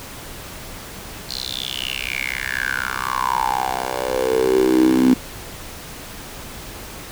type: tone with high-pass filter sweep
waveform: 10% pulse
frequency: 64.1 Hz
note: C2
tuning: 35 cents flat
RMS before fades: -20 dBFS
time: 1.29-5.14 s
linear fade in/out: 5 ms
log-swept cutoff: 4400 to 250 Hz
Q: 8.2
effects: pink hiss -35 dBFS RMS until 7.11 s